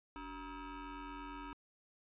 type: ring-modulated tone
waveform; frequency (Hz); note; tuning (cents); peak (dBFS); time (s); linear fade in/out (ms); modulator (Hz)
25% pulse; 331.1; E4; +8; -38; 0.16-1.53; 0; 618
effects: resampled to 8000 Hz